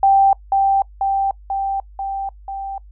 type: tone with echo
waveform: sine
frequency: 784 Hz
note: G5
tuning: in tune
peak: -9 dBFS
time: 0.03-0.33 s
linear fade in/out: 2 ms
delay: 490 ms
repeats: 5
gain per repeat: -3 dB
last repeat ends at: 2.78 s
effects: noise-tail reverb RT60 0.1 s tail -24 dB re dry + added 50 Hz sine -39 dBFS peak until 2.91 s